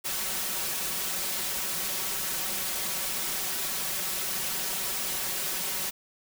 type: noise with comb filter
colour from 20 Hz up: white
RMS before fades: -31 dBFS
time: 0.04-5.91 s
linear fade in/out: 20 ms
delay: 5.3 ms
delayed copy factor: +0.7
effects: none